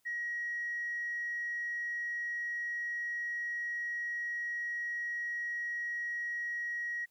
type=tone; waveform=sine; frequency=1900 Hz; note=A#6; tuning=33 cents sharp; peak=-33 dBFS; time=0.05-7.06 s; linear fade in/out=20 ms; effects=tanh soft clip ceiling -29 dBFS + white hiss -75 dBFS RMS until 7.1 s